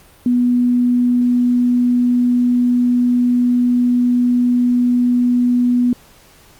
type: tone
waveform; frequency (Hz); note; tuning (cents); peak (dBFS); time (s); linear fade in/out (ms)
sine; 245.1; B3; -13; -11; 0.26-5.93; 2
effects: pink hiss -47 dBFS RMS until 6.59 s + Opus 48 kbps